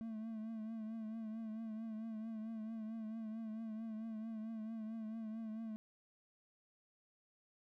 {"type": "tone with vibrato", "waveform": "triangle", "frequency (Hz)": 221.4, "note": "A3", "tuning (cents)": 11, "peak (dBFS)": -40, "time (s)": [0.01, 5.76], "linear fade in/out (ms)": 0, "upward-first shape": "triangle", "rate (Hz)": 4.5, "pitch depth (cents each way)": 56, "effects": []}